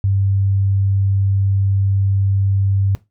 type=tone; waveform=sine; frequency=98 Hz; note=G2; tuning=in tune; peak=-13 dBFS; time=0.04-2.95 s; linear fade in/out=0 ms; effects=noise-tail reverb RT60 0.2 s tail -17 dB re dry